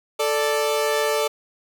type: tone pair together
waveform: sawtooth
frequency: 440 / 587.3 Hz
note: A4 / D5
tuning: 0 / 0 cents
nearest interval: perfect fourth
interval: 500 cents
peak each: -18 / -19 dBFS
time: 0.19-1.28 s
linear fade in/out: 10 ms
effects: none